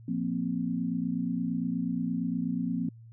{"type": "chord", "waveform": "sine", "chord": "F suspended fourth", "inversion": "none", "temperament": "equal", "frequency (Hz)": [174.61, 233.1, 261.6], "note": ["F3", "Bb3", "C4"], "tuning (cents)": [0, 0, 0], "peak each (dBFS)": -32, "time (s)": [0.08, 2.89], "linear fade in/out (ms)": 5, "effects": ["added 114 Hz sine -47 dBFS peak until 3.12 s"]}